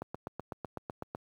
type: click train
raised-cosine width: 1 ms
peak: -23 dBFS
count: 10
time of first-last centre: 0.02-1.149 s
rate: 7.97 Hz
effects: high-pass 80 Hz 12 dB/octave + 10-bit